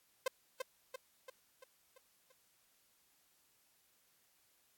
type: tone with echo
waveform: sawtooth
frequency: 520 Hz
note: C5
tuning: 11 cents flat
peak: -28 dBFS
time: 0.26-0.28 s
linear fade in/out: 5 ms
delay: 340 ms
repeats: 6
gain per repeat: -5 dB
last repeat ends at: 2.32 s
effects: white hiss -73 dBFS RMS until 4.77 s + AAC 64 kbps